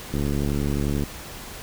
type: click train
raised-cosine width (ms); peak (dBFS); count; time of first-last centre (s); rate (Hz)
3; -13; 65; 0.14-1.036; 71.4
effects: pink hiss -38 dBFS RMS until 1.62 s